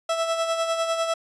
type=tone with tremolo; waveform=30% pulse; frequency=659.3 Hz; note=E5; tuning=in tune; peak=-18 dBFS; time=0.09-1.14 s; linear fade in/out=5 ms; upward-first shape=sine; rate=10 Hz; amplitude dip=50%; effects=resampled to 22050 Hz